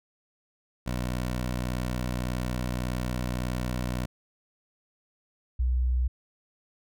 15% pulse / sine tone pair in turn, 61.74 / 62.24 Hz, B1 / B1, 0 / +14 cents, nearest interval unison, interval 14 cents, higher second, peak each -22 dBFS, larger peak neither, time 0.86-4.06 / 5.59-6.08 s, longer first, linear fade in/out 10 ms, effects none

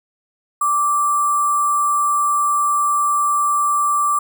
sine tone with sample-and-hold, 1170 Hz, D6, 7 cents flat, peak -14 dBFS, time 0.61-4.19 s, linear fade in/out 5 ms, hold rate 8820 Hz, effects none

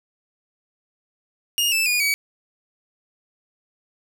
sawtooth tone with pitch steps, 2844 / 2638 / 2447 / 2270 Hz, F7 / E7 / D#7 / C#7, +31 / +1 / -29 / +41 cents, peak -15 dBFS, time 1.58-2.14 s, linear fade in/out 0 ms, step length 140 ms, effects none

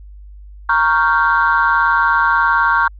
sine chord, G half-diminished seventh, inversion first, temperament equal with one note detuned, 932.3 / 1108.7 / 1396.9 / 1555.4 Hz, Bb5 / Db6 / F6 / G6, 0 / 0 / 0 / -14 cents, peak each -16 dBFS, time 0.69-2.88 s, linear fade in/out 5 ms, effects tanh soft clip ceiling -3 dBFS + added 50 Hz sine -34 dBFS peak until 2.99 s

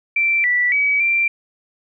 sine tone with pitch steps, 2344 / 1963 / 2277 / 2359 Hz, D7 / B6 / C#7 / D7, -4 / -11 / +46 / +7 cents, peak -14 dBFS, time 0.16-1.28 s, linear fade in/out 5 ms, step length 280 ms, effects none

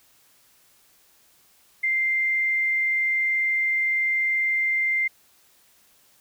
sine tone, 2093 Hz, C7, in tune, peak -20 dBFS, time 1.83-5.08 s, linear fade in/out 10 ms, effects white hiss -59 dBFS RMS until 6.2 s

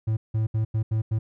triangle tone bursts at uneven times, 110 Hz, A2, in tune, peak -19 dBFS, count 6, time 0.07-0.17 / 0.34-0.47 / 0.54-0.65 / 0.74-0.83 / 0.91-1.02 / 1.11-1.19 s, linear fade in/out 10 ms, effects none

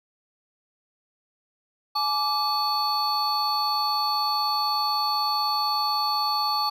triangle tone cluster, 847 / 1169 / 4432 Hz, G#5 / D6 / C#8, +34 / -8 / -1 cents, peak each -25 dBFS, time 1.95-6.7 s, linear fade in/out 10 ms, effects none

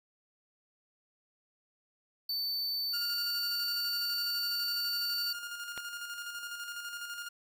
square tone, 4534 Hz, C#8, 38 cents sharp, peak -32 dBFS, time 2.29-5.33 s, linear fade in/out 5 ms
sawtooth tone with tremolo, 1415 Hz, F6, 22 cents sharp, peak -34 dBFS, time 2.93-7.29 s, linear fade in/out 10 ms, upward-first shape square, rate 12 Hz, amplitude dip 40%
click, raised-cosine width 0.3 ms, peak -24 dBFS, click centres 5.777 s
effects none

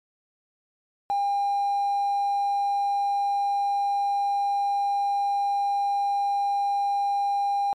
triangle tone with hard clipping, 804 Hz, G5, 44 cents sharp, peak -22 dBFS, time 1.1-7.73 s, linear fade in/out 0 ms, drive 4 dB, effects MP3 64 kbps

